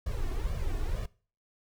brown noise with flanger, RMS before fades -31 dBFS, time 0.06-1.06 s, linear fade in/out 5 ms, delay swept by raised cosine 1.7 to 2.8 ms, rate 2.1 Hz, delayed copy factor +0.9, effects noise-tail reverb RT60 0.4 s tail -21 dB re dry

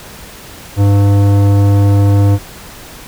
sine tone with tanh clipping, 100.4 Hz, G2, 42 cents sharp, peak -8 dBFS, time 0.76-2.39 s, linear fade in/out 50 ms, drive 16 dB, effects pink hiss -33 dBFS RMS until 3.07 s

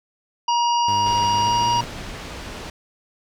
harmonic tone, 950 Hz, A#5, 33 cents sharp, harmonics 1 / 3 / 5 / 6, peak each -17 / -27 / -31 / -33 dBFS, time 0.48-1.81 s, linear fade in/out 5 ms
sawtooth tone with pitch glide, 102 to 117.17 Hz, G#2 to A#2, -31 to +9 cents, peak -25 dBFS, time 0.88-1.84 s, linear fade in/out 0 ms, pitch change +240 cents, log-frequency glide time 1.33-1.72 s
pink low-pass noise, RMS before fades -34 dBFS, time 1.06-2.7 s, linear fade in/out 2 ms, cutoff 5400 Hz, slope 12 dB/octave
effects none

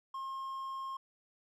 triangle tone, 1070 Hz, C6, 38 cents sharp, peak -36 dBFS, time 0.14-0.97 s, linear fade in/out 5 ms, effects none

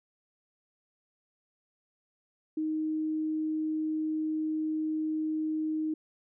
sine tone, 312 Hz, D#4, 5 cents sharp, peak -28 dBFS, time 2.57-5.94 s, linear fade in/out 5 ms, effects none

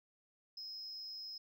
sine tone with amplitude modulation, 5130 Hz, E8, 48 cents flat, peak -40 dBFS, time 0.57-1.38 s, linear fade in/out 5 ms, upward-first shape sine, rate 292 Hz, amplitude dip 60%, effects tanh soft clip ceiling -40 dBFS

